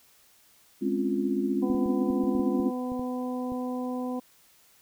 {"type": "chord", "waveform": "sine", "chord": "Db major seventh", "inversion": "second", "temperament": "equal", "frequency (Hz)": [207.7, 261.6, 277.2, 349.2], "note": ["Ab3", "C4", "Db4", "F4"], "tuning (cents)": [0, 0, 0, 0], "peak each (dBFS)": -30, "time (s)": [0.81, 2.71], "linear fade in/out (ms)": 20}
{"type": "harmonic tone", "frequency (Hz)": 251, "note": "B3", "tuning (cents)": 28, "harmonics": [1, 2, 3, 4], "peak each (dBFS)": [-30, -36, -40, -42], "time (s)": [1.62, 4.2], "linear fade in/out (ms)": 10}
{"type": "clicks", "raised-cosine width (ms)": 3, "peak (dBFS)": -28, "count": 11, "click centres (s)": [1.701, 1.748, 1.86, 2.104, 2.238, 2.352, 2.397, 2.6, 2.919, 2.995, 3.52]}
{"effects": ["white hiss -60 dBFS RMS until 4.81 s"]}